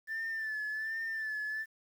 sine tone with vibrato, 1760 Hz, A6, in tune, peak -32 dBFS, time 0.07-1.66 s, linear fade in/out 50 ms, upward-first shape sine, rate 1.3 Hz, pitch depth 48 cents each way, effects tanh soft clip ceiling -32 dBFS + 10-bit

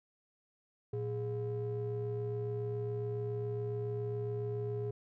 triangle ring-modulated tone, 149.3 Hz, D3, 29 cents sharp, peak -29 dBFS, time 0.93-4.91 s, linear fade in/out 5 ms, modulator 265 Hz, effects none

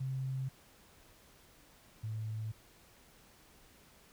sine tone pair in turn, 132.2 / 109.42 Hz, C3 / A2, +18 / -9 cents, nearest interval minor third, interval 327 cents, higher first, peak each -34 / -36 dBFS, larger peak first, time 0-0.49 / 2.03-2.52 s, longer neither, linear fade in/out 10 ms, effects pink hiss -62 dBFS RMS until 4.12 s

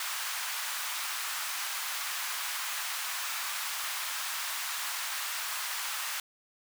pink high-pass noise, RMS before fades -35 dBFS, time 0-6.2 s, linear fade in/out 2 ms, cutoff 1000 Hz, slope 24 dB/octave, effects none

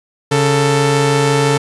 sawtooth tone pair together, 139.21 / 443.5 Hz, C#3 / A4, +8 / +14 cents, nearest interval octave + minor sixth, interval 2006 cents, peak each -10 dBFS, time 0.31-1.58 s, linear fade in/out 10 ms, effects resampled to 24000 Hz

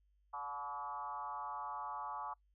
sine tone with frequency modulation, 1000 Hz, B5, 21 cents sharp, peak -40 dBFS, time 0.33-2.34 s, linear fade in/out 10 ms, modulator 140 Hz, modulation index 1.7, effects noise-tail reverb RT60 0.1 s tail -25 dB re dry + added 50 Hz sine -70 dBFS peak until 2.54 s

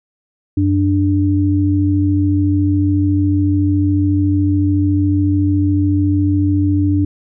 sine tone pair together, 93.5 / 294.4 Hz, F#2 / D4, +19 / +4 cents, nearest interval octave + minor sixth, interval 1985 cents, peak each -14 dBFS, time 0.57-7.05 s, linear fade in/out 5 ms, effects none

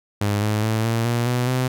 sawtooth tone with pitch steps, 102.7 / 106.51 / 110.45 / 114.55 / 118.79 / 123.19 / 127.76 Hz, G#2 / G#2 / A2 / A#2 / A#2 / B2 / C3, -19 / +44 / +7 / -30 / +33 / -4 / -41 cents, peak -15 dBFS, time 0.21-1.68 s, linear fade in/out 5 ms, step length 210 ms, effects none

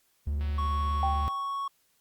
triangle tone with vibrato, 73 Hz, D2, 10 cents flat, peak -25 dBFS, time 0.27-1.28 s, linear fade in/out 0 ms, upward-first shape sine, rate 19 Hz, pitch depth 61 cents each way
click train, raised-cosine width 0.3 ms, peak -33 dBFS, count 165, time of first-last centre 0.41-1.287 s, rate 187 Hz
triangle tone, 1108.7 Hz, C#6, in tune, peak -28 dBFS, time 0.58-1.68 s, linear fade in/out 5 ms
sine tone with exponential decay, 783 Hz, G5, 2 cents flat, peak -24 dBFS, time 1.03-1.68 s, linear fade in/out 1 ms, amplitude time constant 140 ms
effects white hiss -69 dBFS RMS until 2 s + Opus 48 kbps

